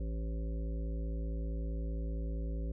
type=harmonic tone; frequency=55.3 Hz; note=A1; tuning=9 cents sharp; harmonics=1 / 3 / 5 / 7 / 9 / 10; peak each=-34 / -44 / -48 / -51 / -53 / -54 dBFS; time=0-2.72 s; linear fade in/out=5 ms; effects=none